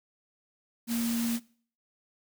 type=tone in noise; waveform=sine; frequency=233.1 Hz; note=A#3; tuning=in tune; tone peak=-27 dBFS; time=0.87-1.4 s; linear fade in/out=50 ms; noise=white; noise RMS=-37 dBFS; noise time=0.87-1.4 s; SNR=+7 dB; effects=noise-tail reverb RT60 0.5 s tail -22 dB re dry